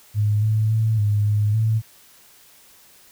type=tone with pitch steps; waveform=sine; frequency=104.9 / 108.6 / 110.8 / 103.9 / 104.7 / 110.7 Hz; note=G#2 / A2 / A2 / G#2 / G#2 / A2; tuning=+18 / -22 / +13 / +1 / +15 / +11 cents; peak=-16 dBFS; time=0.14-1.82 s; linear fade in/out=50 ms; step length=280 ms; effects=white hiss -51 dBFS RMS until 3.11 s